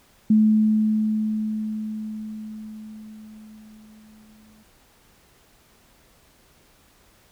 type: tone with exponential decay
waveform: sine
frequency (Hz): 215.9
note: A3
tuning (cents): -33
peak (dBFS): -12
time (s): 0.3-4.63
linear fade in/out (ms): 5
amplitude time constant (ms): 940
effects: pink hiss -57 dBFS RMS until 7.31 s